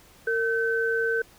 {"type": "tone pair together", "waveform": "sine", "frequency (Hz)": [457.3, 1532], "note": ["A#4", "G6"], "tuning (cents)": [-33, -40], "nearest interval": "octave + major sixth", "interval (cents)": 2093, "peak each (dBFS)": -25, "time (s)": [0.27, 1.22], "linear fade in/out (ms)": 5, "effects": ["pink hiss -54 dBFS RMS until 1.38 s"]}